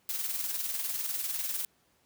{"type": "noise with tremolo", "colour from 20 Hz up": "blue", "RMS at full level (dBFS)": -32, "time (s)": [0.09, 1.65], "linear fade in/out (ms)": 2, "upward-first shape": "square", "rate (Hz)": 20, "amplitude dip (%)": 45, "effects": ["pink hiss -69 dBFS RMS until 2.05 s", "high-pass 80 Hz 12 dB/octave"]}